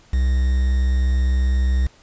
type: tone with quantisation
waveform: triangle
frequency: 64.2 Hz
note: C2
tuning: 32 cents flat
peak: -13 dBFS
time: 0.13-1.87 s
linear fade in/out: 5 ms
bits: 6
effects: pink hiss -52 dBFS RMS until 2.02 s + resampled to 16000 Hz